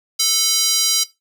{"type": "tone with high-pass filter", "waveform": "square", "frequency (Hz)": 440, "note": "A4", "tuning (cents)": 0, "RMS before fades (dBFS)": -17, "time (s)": [0.19, 1.04], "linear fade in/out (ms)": 10, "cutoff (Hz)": 4700, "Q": 2.4, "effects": ["noise-tail reverb RT60 0.2 s tail -17 dB re dry"]}